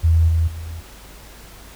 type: tone with level steps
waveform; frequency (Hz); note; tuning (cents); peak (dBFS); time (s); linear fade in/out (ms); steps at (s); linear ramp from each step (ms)
sine; 82; E2; -9; -11 / -14 / -28; 0.03-0.81; 20; 0.28 / 0.47; 10
effects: added 50 Hz sine -43 dBFS peak until 1.75 s + pink hiss -43 dBFS RMS until 1.75 s